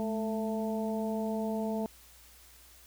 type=harmonic tone with a mistuned harmonic; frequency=221.6 Hz; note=A3; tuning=13 cents sharp; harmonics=1 / 2 / 3 / 4; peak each=-32 / -37 / -37 / -42 dBFS; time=0-1.86 s; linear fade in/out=0 ms; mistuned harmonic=1; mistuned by=-48 cents; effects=added 60 Hz sine -60 dBFS peak until 2.86 s + white hiss -57 dBFS RMS until 2.86 s